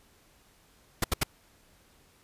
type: noise bursts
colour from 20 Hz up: pink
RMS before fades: -25 dBFS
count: 3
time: 1.02-1.234 s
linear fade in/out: 5 ms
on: 22 ms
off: 74 ms
effects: pink hiss -62 dBFS RMS until 2.23 s + resampled to 32000 Hz